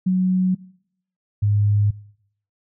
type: tone pair in turn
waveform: sine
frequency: 185 / 103.23 Hz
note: F#3 / G#2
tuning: 0 / -10 cents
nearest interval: minor seventh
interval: 1010 cents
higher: first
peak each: -15 dBFS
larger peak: neither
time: 0.06-0.55 / 1.42-1.91 s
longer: neither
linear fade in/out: 10 ms
effects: noise-tail reverb RT60 0.7 s tail -22 dB re dry